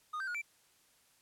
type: tone with pitch steps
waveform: triangle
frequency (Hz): 1232 / 1559 / 1444 / 2334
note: D#6 / G6 / F#6 / D7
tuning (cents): -17 / -10 / -43 / -11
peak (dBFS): -34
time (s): 0.13-0.418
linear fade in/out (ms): 10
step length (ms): 72
effects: white hiss -68 dBFS RMS until 1.21 s + low-pass 12000 Hz 12 dB/octave